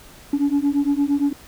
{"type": "beating tone pair", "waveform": "sine", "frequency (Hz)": [280.4, 289.1], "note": ["C#4", "D4"], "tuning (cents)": [20, -27], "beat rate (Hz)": 8.7, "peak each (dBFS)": -18, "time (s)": [0.33, 1.33], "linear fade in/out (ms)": 5, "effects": ["tanh soft clip ceiling -13 dBFS", "pink hiss -45 dBFS RMS until 1.47 s"]}